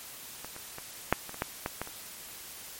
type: clicks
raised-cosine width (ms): 0.5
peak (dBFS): -24 / -27 / -25 / -6 / -25 / -26 / -13 / -15 / -17 / -27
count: 10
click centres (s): 0.446 / 0.564 / 0.784 / 1.126 / 1.294 / 1.344 / 1.421 / 1.661 / 1.816 / 1.874
effects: white hiss -45 dBFS RMS until 2.79 s + MP3 64 kbps